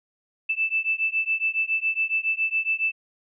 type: beating tone pair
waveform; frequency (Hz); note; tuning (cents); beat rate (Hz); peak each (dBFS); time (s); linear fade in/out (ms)
sine; 2637 / 2644.2; E7 / E7; 0 / +5; 7.2; -25; 0.49-2.92; 10
effects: none